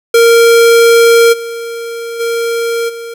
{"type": "tone with level steps", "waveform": "square", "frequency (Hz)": 464.2, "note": "A#4", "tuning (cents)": -7, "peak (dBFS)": [-4, -20, -13, -23], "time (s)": [0.14, 3.14], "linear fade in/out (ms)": 5, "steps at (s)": [1.32, 2.19, 2.88], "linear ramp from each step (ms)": 20, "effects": []}